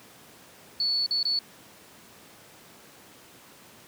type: tone with dropouts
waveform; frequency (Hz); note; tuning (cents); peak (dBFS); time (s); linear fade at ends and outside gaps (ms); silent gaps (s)
sine; 4435; C#8; 0; -23; 0.8-1.39; 2; 1.063-1.109 / 1.23-1.252
effects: pink hiss -51 dBFS RMS until 3.87 s + high-pass 150 Hz 12 dB/octave